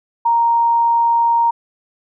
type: tone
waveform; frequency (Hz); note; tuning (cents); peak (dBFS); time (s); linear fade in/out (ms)
sine; 932.3; A#5; 0; -11; 0.25-1.51; 10
effects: none